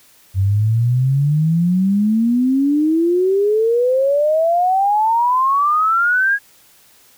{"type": "exponential sweep", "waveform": "sine", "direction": "up", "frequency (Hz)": [93.4, 1661.2], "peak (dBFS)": -12, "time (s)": [0.34, 6.39], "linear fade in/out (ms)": 50, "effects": ["white hiss -50 dBFS RMS until 7.17 s"]}